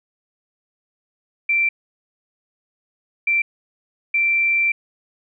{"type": "tone bursts at uneven times", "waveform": "sine", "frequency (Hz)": 2349, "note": "D7", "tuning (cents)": 0, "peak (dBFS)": -15, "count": 3, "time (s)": [[1.49, 1.69], [3.27, 3.42], [4.14, 4.72]], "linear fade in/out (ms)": 5, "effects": []}